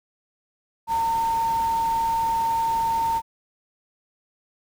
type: tone in noise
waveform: sine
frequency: 911 Hz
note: A#5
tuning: 40 cents flat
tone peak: -20 dBFS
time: 0.87-3.22 s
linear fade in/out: 50 ms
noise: pink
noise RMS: -38 dBFS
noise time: 0.87-3.22 s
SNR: +15 dB
effects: none